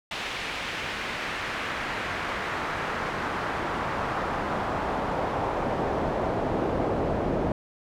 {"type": "noise with band-pass filter sweep", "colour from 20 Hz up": "brown", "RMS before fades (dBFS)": -29, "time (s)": [0.11, 7.52], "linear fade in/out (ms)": 2, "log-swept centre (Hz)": [2800, 500], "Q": 1.2, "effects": []}